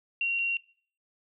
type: tone pair in turn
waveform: sine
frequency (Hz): 2751 / 2751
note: F7 / F7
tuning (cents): -27 / -27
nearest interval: unison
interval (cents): 0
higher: neither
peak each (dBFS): -25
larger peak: neither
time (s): 0.21-0.39 / 0.39-0.57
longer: neither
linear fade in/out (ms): 2
effects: noise-tail reverb RT60 0.5 s tail -22 dB re dry